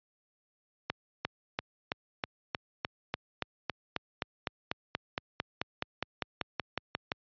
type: accelerating click train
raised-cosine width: 0.3 ms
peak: -14 dBFS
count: 26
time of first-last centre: 0.9-7.119 s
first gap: 350 ms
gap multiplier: 0.97
effects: high-pass 80 Hz 12 dB/octave + resampled to 11025 Hz